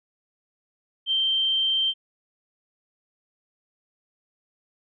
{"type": "tone", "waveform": "sine", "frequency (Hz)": 3136, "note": "G7", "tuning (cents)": 0, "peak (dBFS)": -20, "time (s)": [1.06, 1.94], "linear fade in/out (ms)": 50, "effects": []}